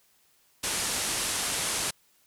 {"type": "low-pass noise", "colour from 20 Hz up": "white", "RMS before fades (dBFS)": -30, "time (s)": [0.63, 1.91], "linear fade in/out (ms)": 10, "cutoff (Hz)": 11000, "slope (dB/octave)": 48, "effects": ["white hiss -65 dBFS RMS until 2.26 s"]}